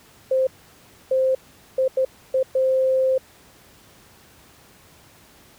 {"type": "tone bursts at uneven times", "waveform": "sine", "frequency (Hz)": 523.3, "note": "C5", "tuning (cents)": 0, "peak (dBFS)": -16, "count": 6, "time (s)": [[0.31, 0.47], [1.11, 1.35], [1.78, 1.88], [1.97, 2.05], [2.34, 2.43], [2.55, 3.18]], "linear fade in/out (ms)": 5, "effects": ["pink hiss -51 dBFS RMS until 5.58 s", "high-pass 60 Hz 12 dB/octave"]}